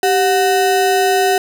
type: ring-modulated tone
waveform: square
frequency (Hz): 560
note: C#5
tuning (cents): +18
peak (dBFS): -9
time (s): 0.03-1.38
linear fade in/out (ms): 2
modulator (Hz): 170
effects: none